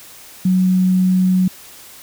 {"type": "tone", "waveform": "sine", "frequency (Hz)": 185, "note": "F#3", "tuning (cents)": 0, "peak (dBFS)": -11, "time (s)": [0.45, 1.48], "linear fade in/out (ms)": 5, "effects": ["white hiss -40 dBFS RMS until 2.02 s"]}